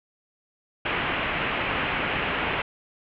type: low-pass noise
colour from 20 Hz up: white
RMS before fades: -27 dBFS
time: 0.85-2.62 s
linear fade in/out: 5 ms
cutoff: 2900 Hz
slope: 48 dB/octave
effects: none